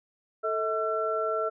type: tone cluster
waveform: sine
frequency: 441.2 / 642 / 1350 Hz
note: A4 / E5 / E6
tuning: +5 / -46 / +41 cents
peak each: -30 dBFS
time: 0.43-1.5 s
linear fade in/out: 20 ms
effects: none